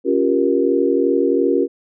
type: chord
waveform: sine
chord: G half-diminished seventh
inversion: second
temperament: equal with one note detuned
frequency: 277.2 / 349.2 / 392 / 471.9 Hz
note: Db4 / F4 / G4 / Bb4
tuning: 0 / 0 / 0 / +21 cents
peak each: -19 dBFS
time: 0.04-1.68 s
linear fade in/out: 50 ms
effects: none